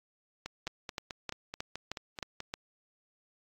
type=two click trains; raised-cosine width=0.2 ms; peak=-18 / -21 dBFS; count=7 / 10; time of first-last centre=0.67-2.539 / 0.46-2.404 s; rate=3.21 / 4.63 Hz; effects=AAC 48 kbps